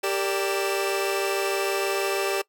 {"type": "tone cluster", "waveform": "sawtooth", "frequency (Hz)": [393.2, 459.6, 583, 2644], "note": ["G4", "A#4", "D5", "E7"], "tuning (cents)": [5, -25, -13, 5], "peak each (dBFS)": [-22, -28, -26, -30], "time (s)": [0.03, 2.42], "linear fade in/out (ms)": 10, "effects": ["noise-tail reverb RT60 0.1 s tail -21 dB re dry"]}